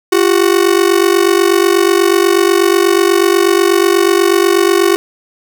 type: ring-modulated tone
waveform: 45% pulse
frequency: 370 Hz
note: F#4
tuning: in tune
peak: -5 dBFS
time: 0.12-4.96 s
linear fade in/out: 0 ms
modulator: 24.1 Hz
effects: none